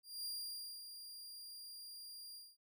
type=tone with ADSR envelope; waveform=sawtooth; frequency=4789 Hz; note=D8; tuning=33 cents sharp; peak=-38 dBFS; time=0.03-2.57 s; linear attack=220 ms; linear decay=570 ms; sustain=-9 dB; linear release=220 ms; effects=none